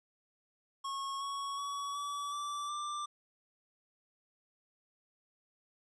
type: tone with pitch steps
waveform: square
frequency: 1094 / 1111.2 / 1128.7 / 1146.4 / 1164.4 / 1182.7 Hz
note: C#6 / C#6 / C#6 / D6 / D6 / D6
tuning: -23 / +4 / +31 / -42 / -15 / +12 cents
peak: -37 dBFS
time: 0.84-3.06 s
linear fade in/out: 10 ms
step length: 370 ms
effects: resampled to 22050 Hz + 13-bit